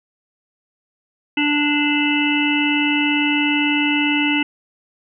harmonic tone, 293.7 Hz, D4, in tune, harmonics 1 / 3 / 5 / 7 / 9 / 10, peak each -18 / -27 / -29 / -24 / -21 / -25 dBFS, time 1.37-4.43 s, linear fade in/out 5 ms, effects none

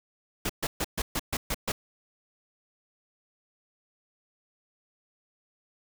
pink noise bursts, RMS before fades -29 dBFS, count 8, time 0.45-1.72 s, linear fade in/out 5 ms, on 45 ms, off 130 ms, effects none

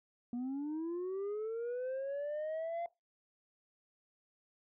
sine linear sweep, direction up, 236.2 to 692 Hz, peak -33 dBFS, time 0.33-2.86 s, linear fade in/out 2 ms, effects noise-tail reverb RT60 0.2 s tail -20 dB re dry + tanh soft clip ceiling -35 dBFS

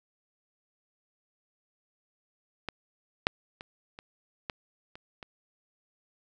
clicks, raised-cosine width 0.3 ms, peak -17 / -6 / -25 / -27 / -17 / -29 / -26 dBFS, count 7, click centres 2.687 / 3.269 / 3.609 / 3.989 / 4.498 / 4.955 / 5.228 s, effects none

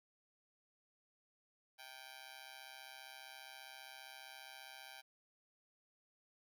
10% pulse tone with amplitude modulation, 784 Hz, G5, in tune, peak -40 dBFS, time 1.78-5.02 s, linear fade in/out 20 ms, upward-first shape sine, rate 135 Hz, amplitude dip 95%, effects none

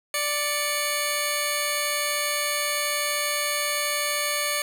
10% pulse tone pair together, 587 / 2216 Hz, D5 / C#7, -1 / -1 cents, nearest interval octave + major seventh, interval 2300 cents, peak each -18 dBFS, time 0.14-4.62 s, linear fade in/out 2 ms, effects none

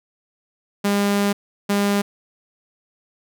sawtooth tone bursts at uneven times, 202.1 Hz, G#3, 47 cents flat, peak -13 dBFS, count 2, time 0.84-1.33 / 1.69-2.02 s, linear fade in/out 10 ms, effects none

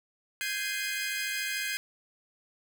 sawtooth chord, Ab major seventh, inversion third, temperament equal with one note detuned, 1568 / 1661.2 / 2082 / 2489 Hz, G6 / Ab6 / C7 / Eb7, 0 / 0 / -9 / 0 cents, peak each -33 dBFS, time 0.41-1.77 s, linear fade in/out 0 ms, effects none

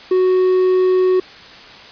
triangle tone, 370 Hz, F#4, in tune, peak -9 dBFS, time 0.11-1.2 s, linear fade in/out 5 ms, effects white hiss -38 dBFS RMS until 1.91 s + resampled to 11025 Hz

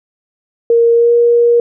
sine tone with pitch glide, 466.2 to 473.5 Hz, A#4 to A#4, 0 to +27 cents, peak -6 dBFS, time 0.7-1.6 s, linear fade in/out 2 ms, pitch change +27 cents, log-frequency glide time 0.93-1.12 s, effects none

